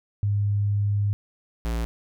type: tone pair in turn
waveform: sine / square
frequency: 102.1 / 57.3 Hz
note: G#2 / A#1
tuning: -29 / -29 cents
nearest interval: minor seventh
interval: 1000 cents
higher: first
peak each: -20 / -25 dBFS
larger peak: first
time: 0.23-1.13 / 1.65-1.85 s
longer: first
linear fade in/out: 0 ms
effects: none